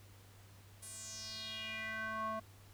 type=tone with band-pass filter sweep; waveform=square; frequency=219.9 Hz; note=A3; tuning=1 cent flat; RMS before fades=-43 dBFS; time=0.82-2.4 s; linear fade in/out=10 ms; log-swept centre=10000 to 870 Hz; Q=4.1; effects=added 99 Hz sine -58 dBFS peak until 2.73 s + pink hiss -63 dBFS RMS until 2.73 s